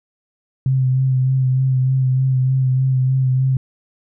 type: tone with vibrato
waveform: sine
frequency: 130.6 Hz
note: C3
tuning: 3 cents flat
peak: -13 dBFS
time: 0.66-3.57 s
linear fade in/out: 2 ms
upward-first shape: sine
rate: 3.3 Hz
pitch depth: 25 cents each way
effects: none